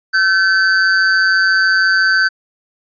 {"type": "tone with amplitude modulation", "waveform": "square", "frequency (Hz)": 1535, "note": "G6", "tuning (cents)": -37, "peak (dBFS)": -8, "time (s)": [0.13, 2.29], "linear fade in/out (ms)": 20, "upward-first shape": "sine", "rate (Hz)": 186, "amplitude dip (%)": 60, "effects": ["resampled to 11025 Hz"]}